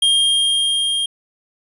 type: tone with level ramp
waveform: square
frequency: 3219 Hz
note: G7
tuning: 45 cents sharp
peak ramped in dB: -12 to -18 dBFS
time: 0.02-1.06 s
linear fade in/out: 5 ms
effects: resampled to 24000 Hz